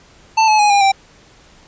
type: tone with pitch steps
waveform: square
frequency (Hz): 886 / 858.8 / 832.4 / 806.9 / 782.1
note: A5 / A5 / G#5 / G5 / G5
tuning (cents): +12 / -42 / +4 / +50 / -4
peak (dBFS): -10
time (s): 0.37-0.92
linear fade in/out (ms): 10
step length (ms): 110
effects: pink hiss -47 dBFS RMS until 1.67 s + resampled to 16000 Hz